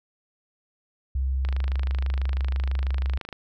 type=tone; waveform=sine; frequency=66.1 Hz; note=C2; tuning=18 cents sharp; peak=-22 dBFS; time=1.15-3.18 s; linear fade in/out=5 ms
type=click train; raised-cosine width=0.3 ms; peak=-20 dBFS; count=50; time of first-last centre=1.45-3.327 s; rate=26.1 Hz
effects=none